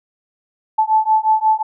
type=beating tone pair; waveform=sine; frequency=869 / 874.6 Hz; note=A5 / A5; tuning=-22 / -11 cents; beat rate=5.6 Hz; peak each=-15 dBFS; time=0.78-1.63 s; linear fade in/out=10 ms; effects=none